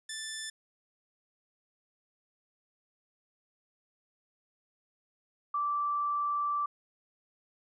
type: tone pair in turn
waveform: 10% pulse / sine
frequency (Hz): 1760 / 1167.2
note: A6 / D6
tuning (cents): 0 / -11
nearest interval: perfect fifth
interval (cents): 711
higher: first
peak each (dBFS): -28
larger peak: neither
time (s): 0.09-0.5 / 5.54-6.66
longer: second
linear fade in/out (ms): 5
effects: resampled to 24000 Hz